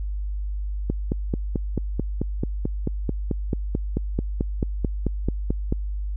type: click train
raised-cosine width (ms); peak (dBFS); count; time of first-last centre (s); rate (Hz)
3; -10; 23; 0.9-5.725; 4.56
effects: added 50 Hz sine -25 dBFS peak until 6.16 s